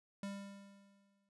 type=tone with exponential decay; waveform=square; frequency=198.9 Hz; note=G3; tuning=25 cents sharp; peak=-40 dBFS; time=0.23-1.29 s; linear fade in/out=2 ms; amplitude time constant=230 ms; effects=resampled to 24000 Hz